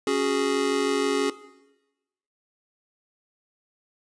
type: chord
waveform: square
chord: C# suspended fourth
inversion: none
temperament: just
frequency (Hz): 277.2 / 369.6 / 415.8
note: C#4 / F#4 / G#4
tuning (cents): 0 / -2 / +2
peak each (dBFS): -28 / -28 / -25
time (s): 0.07-1.3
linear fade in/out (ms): 2
effects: noise-tail reverb RT60 1.0 s tail -17 dB re dry + resampled to 22050 Hz